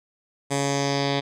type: tone with low-pass filter sweep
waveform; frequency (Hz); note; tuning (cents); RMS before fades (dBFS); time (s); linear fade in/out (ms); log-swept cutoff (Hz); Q
10% pulse; 140; C#3; +18; -24; 0.5-1.21; 20; 8500 to 3900; 2.9
effects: none